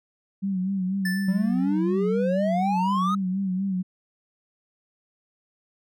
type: tone with vibrato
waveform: sine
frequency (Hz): 190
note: F#3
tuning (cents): +46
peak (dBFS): -23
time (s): 0.42-3.83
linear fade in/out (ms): 20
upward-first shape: sine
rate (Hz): 4.1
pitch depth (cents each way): 68
type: tone with exponential decay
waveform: square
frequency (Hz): 1760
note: A6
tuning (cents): 0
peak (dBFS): -26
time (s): 1.05-1.79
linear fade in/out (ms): 5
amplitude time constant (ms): 160
type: exponential sweep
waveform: triangle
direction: up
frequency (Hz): 188.7 to 1282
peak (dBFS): -21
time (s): 1.28-3.15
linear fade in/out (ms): 5
effects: none